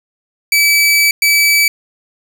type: tone bursts at uneven times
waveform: sawtooth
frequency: 2300 Hz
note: D7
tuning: 37 cents flat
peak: -5 dBFS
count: 2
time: 0.52-1.11 / 1.22-1.68 s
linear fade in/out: 2 ms
effects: none